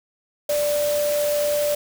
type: tone in noise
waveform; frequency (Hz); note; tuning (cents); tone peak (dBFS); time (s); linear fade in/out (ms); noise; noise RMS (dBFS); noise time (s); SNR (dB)
sine; 588; D5; +2; -19; 0.49-1.75; 5; white; -30; 0.49-1.75; +8
effects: none